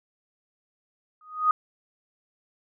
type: tone with exponential growth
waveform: sine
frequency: 1244.5 Hz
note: D#6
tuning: in tune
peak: -14 dBFS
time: 1.21-1.51 s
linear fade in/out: 2 ms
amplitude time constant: 64 ms
effects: none